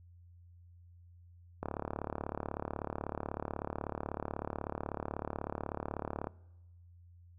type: click train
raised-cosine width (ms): 1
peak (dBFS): -22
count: 169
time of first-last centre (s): 1.63-6.271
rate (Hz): 36.2
effects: noise-tail reverb RT60 1.0 s tail -23 dB re dry + added 87 Hz sine -55 dBFS peak until 7.38 s